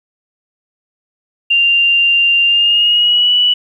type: tone with pitch glide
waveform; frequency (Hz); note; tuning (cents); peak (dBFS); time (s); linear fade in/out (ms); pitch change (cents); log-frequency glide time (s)
sine; 2786 to 2952; F7 to F#7; -5 to -5; -8; 1.5-3.54; 10; +100; 2.45-3.32
effects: 8-bit